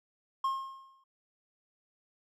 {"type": "tone with exponential decay", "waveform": "triangle", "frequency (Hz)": 1072, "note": "C6", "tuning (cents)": 42, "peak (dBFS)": -24, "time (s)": [0.44, 1.04], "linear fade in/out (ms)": 5, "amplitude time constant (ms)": 130, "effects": []}